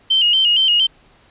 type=tone with vibrato; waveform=sine; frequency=2988 Hz; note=F#7; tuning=16 cents sharp; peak=-11 dBFS; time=0.1-0.87 s; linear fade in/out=10 ms; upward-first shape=square; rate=4.3 Hz; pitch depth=69 cents each way; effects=pink hiss -52 dBFS RMS until 1.3 s + resampled to 8000 Hz